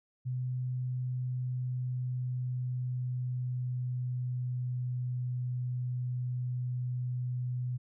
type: tone with pitch glide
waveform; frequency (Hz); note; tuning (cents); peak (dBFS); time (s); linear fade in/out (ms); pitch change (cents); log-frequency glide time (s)
sine; 126.5 to 124.61; B2 to B2; +42 to +16; -31; 0.25-7.78; 20; -26; 0.58-5.19
effects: none